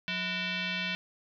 sine tone with frequency modulation, 181.4 Hz, F#3, 34 cents flat, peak -30 dBFS, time 0.08-0.95 s, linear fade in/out 0 ms, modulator 827 Hz, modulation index 4.2, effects none

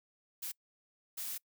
blue noise bursts at uneven times, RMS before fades -40 dBFS, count 2, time 0.42-0.52 / 1.17-1.38 s, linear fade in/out 10 ms, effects noise-tail reverb RT60 0.1 s tail -25 dB re dry

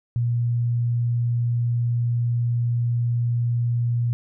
sine tone, 119.2 Hz, A#2, 39 cents sharp, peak -19 dBFS, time 0.16-4.13 s, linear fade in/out 0 ms, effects none

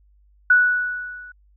sine tone with level ramp, 1475 Hz, F#6, 6 cents flat, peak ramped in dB -9 to -38 dBFS, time 0.5-1.32 s, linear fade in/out 5 ms, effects added 50 Hz sine -53 dBFS peak until 1.56 s

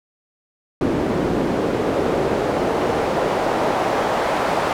pink noise with band-pass filter sweep, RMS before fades -20 dBFS, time 0.81-4.73 s, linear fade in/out 2 ms, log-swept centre 320 to 790 Hz, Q 1.3, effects none

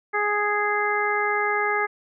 harmonic tone, 415.3 Hz, G#4, in tune, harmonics 1 / 2 / 3 / 4 / 5, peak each -27 / -27 / -27 / -27 / -27 dBFS, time 0.13-1.87 s, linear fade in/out 20 ms, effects none

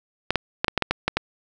clicks, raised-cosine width 0.3 ms, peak -4 dBFS, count 9, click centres 0.306 / 0.357 / 0.645 / 0.682 / 0.777 / 0.823 / 0.91 / 1.08 / 1.17 s, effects none

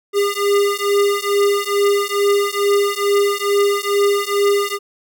square beating tone pair, 403.2 / 405.5 Hz, G4 / G#4, +49 / -41 cents, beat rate 2.3 Hz, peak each -18 dBFS, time 0.13-4.79 s, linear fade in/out 50 ms, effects none

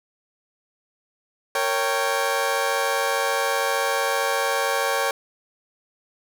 20% pulse chord, G diminished, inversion first, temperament equal with one note detuned, 461.1 / 554.4 / 784 Hz, Bb4 / Db5 / G5, -19 / 0 / 0 cents, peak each -22 / -19 / -21 dBFS, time 1.55-5.11 s, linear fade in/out 2 ms, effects none

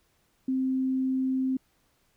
sine tone, 261.6 Hz, C4, in tune, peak -24 dBFS, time 0.48-1.57 s, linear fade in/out 5 ms, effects pink hiss -69 dBFS RMS until 2.16 s

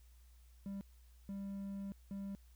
triangle tone bursts at uneven times, 197.5 Hz, G3, 13 cents sharp, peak -39 dBFS, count 3, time 0.66-0.81 / 1.29-1.92 / 2.11-2.35 s, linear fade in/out 0 ms, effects added 60 Hz sine -59 dBFS peak until 2.55 s + white hiss -73 dBFS RMS until 2.55 s

